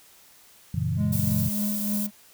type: chord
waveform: sine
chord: F# dominant seventh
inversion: none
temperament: equal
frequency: 92.5 / 116.54 / 138.59 / 164.81 Hz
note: F#2 / A#2 / C#3 / E3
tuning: 0 / 0 / 0 / 0 cents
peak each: -29 dBFS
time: 0.74-1.49 s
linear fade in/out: 5 ms
type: tone with tremolo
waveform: triangle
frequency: 207.1 Hz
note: G#3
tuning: 5 cents flat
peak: -22 dBFS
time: 0.96-2.11 s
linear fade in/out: 50 ms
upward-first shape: triangle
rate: 3.3 Hz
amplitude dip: 50%
type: noise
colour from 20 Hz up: violet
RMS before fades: -31 dBFS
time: 1.12-2.07 s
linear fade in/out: 10 ms
effects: white hiss -54 dBFS RMS until 2.33 s